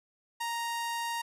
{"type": "tone", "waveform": "sawtooth", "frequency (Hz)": 933, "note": "A#5", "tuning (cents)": 1, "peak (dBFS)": -28, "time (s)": [0.4, 1.22], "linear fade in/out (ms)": 10, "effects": ["resampled to 32000 Hz"]}